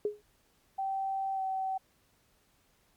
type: tone with exponential decay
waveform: sine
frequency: 417.3 Hz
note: G#4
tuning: 8 cents sharp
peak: -24 dBFS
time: 0.05-0.22 s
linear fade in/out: 2 ms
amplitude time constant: 35 ms
type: tone with pitch glide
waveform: sine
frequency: 775 to 763.9 Hz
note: G5 to G5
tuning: -20 to -45 cents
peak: -30 dBFS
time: 0.78-1.78 s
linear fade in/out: 10 ms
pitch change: -25 cents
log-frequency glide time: 1.34-1.41 s
effects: pink hiss -69 dBFS RMS until 2.96 s + MP3 96 kbps